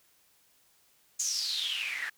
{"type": "noise with band-pass filter sweep", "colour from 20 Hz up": "white", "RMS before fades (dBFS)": -33, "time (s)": [1.19, 2.1], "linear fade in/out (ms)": 10, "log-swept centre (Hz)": [6800, 1700], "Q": 9.4, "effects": ["white hiss -66 dBFS RMS until 2.17 s"]}